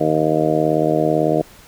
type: harmonic tone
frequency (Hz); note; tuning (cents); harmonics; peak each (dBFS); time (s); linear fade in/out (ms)
78; D#2; +5; 2 / 3 / 4 / 5 / 6 / 7 / 8 / 9; -23 / -29 / -20 / -24 / -21 / -26 / -20 / -24; 0-1.42; 10
effects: pink hiss -45 dBFS RMS until 1.67 s